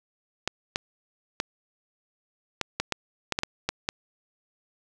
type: clicks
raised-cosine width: 0.2 ms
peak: -8 dBFS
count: 11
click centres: 0.476 / 0.759 / 1.401 / 2.613 / 2.8 / 2.923 / 3.323 / 3.389 / 3.434 / 3.69 / 3.889 s
effects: none